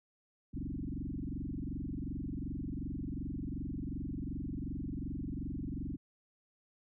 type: tone with frequency modulation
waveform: sine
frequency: 164.81 Hz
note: E3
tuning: in tune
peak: -36 dBFS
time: 0.53-5.97 s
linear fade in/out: 20 ms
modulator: 22.7 Hz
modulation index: 6
effects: none